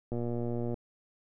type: click train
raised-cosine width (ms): 2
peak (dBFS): -22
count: 75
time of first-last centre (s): 0.12-0.742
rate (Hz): 119
effects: none